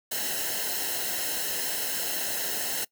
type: noise with comb filter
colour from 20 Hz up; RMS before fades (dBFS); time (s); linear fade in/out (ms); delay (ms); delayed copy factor
white; -30; 0.11-2.85; 10; 0.85; -0.75
effects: noise-tail reverb RT60 0.1 s tail -22 dB re dry